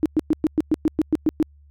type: tone bursts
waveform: sine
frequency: 311.1 Hz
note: D#4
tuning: in tune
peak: -14 dBFS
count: 11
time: 0.03-1.427 s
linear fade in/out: 0 ms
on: 27 ms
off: 110 ms
effects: added 72 Hz sine -48 dBFS peak until 1.7 s